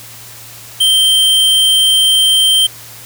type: tone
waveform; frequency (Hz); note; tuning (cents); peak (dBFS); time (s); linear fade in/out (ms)
square; 3136; G7; 0; -8; 0.8-2.67; 10
effects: added 115 Hz sine -41 dBFS peak until 3.05 s + white hiss -34 dBFS RMS until 3.05 s